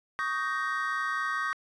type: chord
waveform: triangle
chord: Eb dominant seventh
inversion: third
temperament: just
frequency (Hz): 1120.1 / 1244.5 / 1555.6 / 1866.8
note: Db6 / Eb6 / G6 / Bb6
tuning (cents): +18 / 0 / -14 / +2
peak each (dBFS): -32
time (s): 0.19-1.53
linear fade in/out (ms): 0
effects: resampled to 22050 Hz